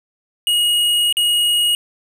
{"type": "tone with dropouts", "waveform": "square", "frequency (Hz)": 2885, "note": "F#7", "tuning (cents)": -44, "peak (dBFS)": -14, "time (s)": [0.47, 1.75], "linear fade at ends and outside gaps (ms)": 1, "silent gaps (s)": [1.126, 1.169], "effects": []}